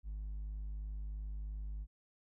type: tone with hard clipping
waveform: triangle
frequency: 51.5 Hz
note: G#1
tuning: 14 cents flat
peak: -38 dBFS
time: 0.03-1.87 s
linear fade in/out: 50 ms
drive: 1 dB
effects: none